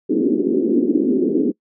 pink band-pass noise, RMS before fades -17 dBFS, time 0.09-1.52 s, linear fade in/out 20 ms, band 230 to 400 Hz, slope 48 dB/octave, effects noise-tail reverb RT60 0.1 s tail -24 dB re dry

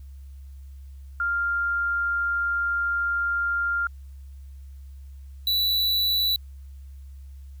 sine / square tone pair in turn, 1396.9 / 3951 Hz, F6 / B7, 0 / 0 cents, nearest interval octave + tritone, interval 1800 cents, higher second, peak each -22 / -21 dBFS, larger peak second, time 1.2-3.87 / 5.47-6.36 s, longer first, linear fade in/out 2 ms, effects added 68 Hz sine -39 dBFS peak until 7.6 s + white hiss -66 dBFS RMS until 7.6 s

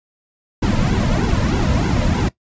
brown noise with flanger, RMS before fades -17 dBFS, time 0.62-2.29 s, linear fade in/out 10 ms, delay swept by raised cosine 1.6 to 2.7 ms, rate 3.2 Hz, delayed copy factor -0.8, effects noise-tail reverb RT60 0.1 s tail -17 dB re dry + resampled to 16000 Hz

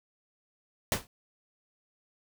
pink noise with exponential decay, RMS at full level -23 dBFS, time 0.92-1.07 s, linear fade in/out 1 ms, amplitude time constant 31 ms, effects none

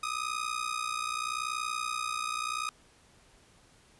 sawtooth ring-modulated tone, 1244.5 Hz, D#6, in tune, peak -25 dBFS, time 0.03-2.69 s, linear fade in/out 0 ms, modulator 30.4 Hz, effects pink hiss -61 dBFS RMS until 3.99 s + resampled to 24000 Hz

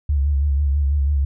sine tone with vibrato, 71 Hz, C#2, 42 cents sharp, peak -15 dBFS, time 0.09-1.25 s, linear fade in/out 5 ms, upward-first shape sine, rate 6.1 Hz, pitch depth 66 cents each way, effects none

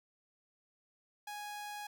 sawtooth tone, 830 Hz, G#5, 1 cent flat, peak -38 dBFS, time 1.27-1.87 s, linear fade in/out 5 ms, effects none

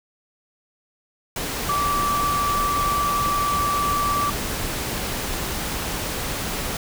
sine tone in noise, 1160 Hz, D6, 22 cents flat, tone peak -20 dBFS, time 1.69-4.3 s, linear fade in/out 2 ms, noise pink, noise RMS -27 dBFS, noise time 1.36-6.77 s, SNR +4 dB, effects none

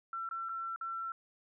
sine tone with dropouts, 1348 Hz, E6, 38 cents sharp, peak -36 dBFS, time 0.13-1.12 s, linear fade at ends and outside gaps 2 ms, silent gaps 0.29-0.311 / 0.488-0.492 / 0.761-0.811 s, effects none

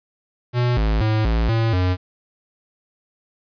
square tone with pitch steps, 122.2 / 53.7 / 108.8 / 56 / 113.4 / 91.2 Hz, B2 / A1 / A2 / A1 / A#2 / F#2, -18 / -41 / -19 / +31 / -47 / -24 cents, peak -17 dBFS, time 0.53-1.97 s, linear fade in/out 50 ms, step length 240 ms, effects resampled to 11025 Hz + 9-bit

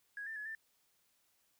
triangle tone with pitch steps, 1658 / 1783 / 1698 / 1781 Hz, G#6 / A6 / G#6 / A6, -3 / +22 / +38 / +21 cents, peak -37 dBFS, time 0.17-0.55 s, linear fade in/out 2 ms, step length 95 ms, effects tanh soft clip ceiling -39 dBFS + white hiss -75 dBFS RMS until 1.59 s

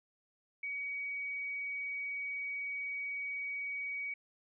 sine tone, 2259 Hz, C#7, 32 cents sharp, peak -36 dBFS, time 0.63-4.14 s, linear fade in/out 5 ms, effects none

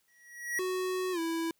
square tone with exponential growth, 1915 Hz, A#6, 46 cents sharp, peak -28 dBFS, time 0.08-0.59 s, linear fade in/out 2 ms, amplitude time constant 110 ms
square tone with pitch glide, 370 to 329.6 Hz, F#4 to E4, 0 to 0 cents, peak -31 dBFS, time 0.59-1.51 s, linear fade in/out 2 ms, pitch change -200 cents, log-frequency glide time 1.12-1.19 s
effects white hiss -73 dBFS RMS until 1.59 s

